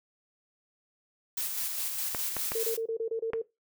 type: noise with tremolo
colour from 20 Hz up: blue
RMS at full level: -32 dBFS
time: 1.37-2.77 s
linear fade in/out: 5 ms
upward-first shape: square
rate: 4.9 Hz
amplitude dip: 30%
type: clicks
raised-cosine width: 0.5 ms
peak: -18 dBFS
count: 4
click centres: 2.148 / 2.367 / 2.519 / 3.334 s
type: tone bursts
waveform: sine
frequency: 452 Hz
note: A4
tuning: 47 cents sharp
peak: -27 dBFS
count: 8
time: 2.55-3.418 s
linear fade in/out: 5 ms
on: 84 ms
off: 28 ms
effects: noise-tail reverb RT60 0.2 s tail -18 dB re dry